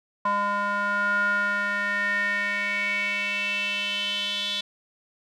square tone with band-pass filter sweep, 203.4 Hz, G#3, 36 cents flat, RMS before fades -26 dBFS, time 0.25-4.61 s, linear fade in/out 5 ms, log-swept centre 1100 to 3500 Hz, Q 6.5, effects none

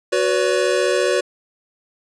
square chord, F# suspended fourth, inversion none, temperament equal with one note detuned, 370 / 493.9 / 568.6 Hz, F#4 / B4 / C#5, 0 / 0 / +44 cents, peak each -21 dBFS, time 0.12-1.21 s, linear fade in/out 10 ms, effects resampled to 22050 Hz

